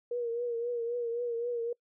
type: tone with vibrato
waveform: sine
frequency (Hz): 473.8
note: A#4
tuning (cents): +28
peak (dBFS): -30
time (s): 0.11-1.73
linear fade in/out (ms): 5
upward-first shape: triangle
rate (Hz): 3.8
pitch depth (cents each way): 57
effects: noise-tail reverb RT60 0.1 s tail -25 dB re dry